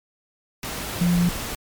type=tone in noise; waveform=sine; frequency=174.61 Hz; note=F3; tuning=in tune; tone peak=-16 dBFS; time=1.01-1.29 s; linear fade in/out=2 ms; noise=pink; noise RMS=-30 dBFS; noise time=0.63-1.55 s; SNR=+11 dB; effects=MP3 96 kbps